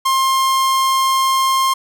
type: tone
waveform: 45% pulse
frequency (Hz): 1061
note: C6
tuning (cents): +24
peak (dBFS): -13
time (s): 0.05-1.74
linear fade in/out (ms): 10
effects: none